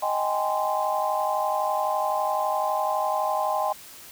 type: chord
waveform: sine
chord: Ab major seventh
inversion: second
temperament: just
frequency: 623 / 778.7 / 830.6 / 1038.3 Hz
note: Eb5 / G5 / Ab5 / C6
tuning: +2 / -12 / 0 / -14 cents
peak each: -28 dBFS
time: 0.02-3.73 s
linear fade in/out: 10 ms
effects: white hiss -45 dBFS RMS until 4.11 s